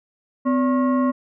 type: tone with frequency modulation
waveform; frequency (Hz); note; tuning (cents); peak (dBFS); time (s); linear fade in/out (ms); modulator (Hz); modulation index
sine; 254.9; C4; -45; -16; 0.45-1.12; 20; 829; 0.72
effects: none